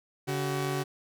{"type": "tone pair together", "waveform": "sawtooth", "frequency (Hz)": [141.77, 377.6], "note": ["C#3", "F#4"], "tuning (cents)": [39, 35], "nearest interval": "octave + perfect fourth", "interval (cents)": 1696, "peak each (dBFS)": [-27, -28], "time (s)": [0.27, 0.84], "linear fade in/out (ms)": 20, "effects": []}